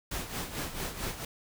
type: noise with tremolo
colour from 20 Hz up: pink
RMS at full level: -34 dBFS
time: 0.11-1.25 s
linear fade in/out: 5 ms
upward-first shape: sine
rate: 4.5 Hz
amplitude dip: 65%
effects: none